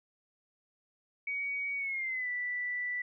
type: tone with pitch glide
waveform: sine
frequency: 2252 to 1971.8 Hz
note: C#7 to B6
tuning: +27 to -3 cents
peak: -32 dBFS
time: 1.27-3.02 s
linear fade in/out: 5 ms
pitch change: -230 cents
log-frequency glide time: 1.77-2.29 s
effects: none